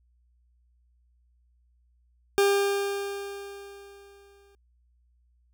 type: tone with exponential decay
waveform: 40% pulse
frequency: 400 Hz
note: G4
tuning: 35 cents sharp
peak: -17 dBFS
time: 2.38-4.55 s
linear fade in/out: 0 ms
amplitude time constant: 470 ms
effects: added 60 Hz sine -62 dBFS peak until 5.53 s